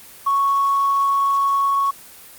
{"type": "tone with tanh clipping", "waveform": "triangle", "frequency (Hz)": 1108.7, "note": "C#6", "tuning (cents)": 0, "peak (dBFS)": -14, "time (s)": [0.26, 1.91], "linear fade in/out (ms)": 10, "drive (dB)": 1, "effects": ["white hiss -42 dBFS RMS until 2.38 s", "Opus 24 kbps"]}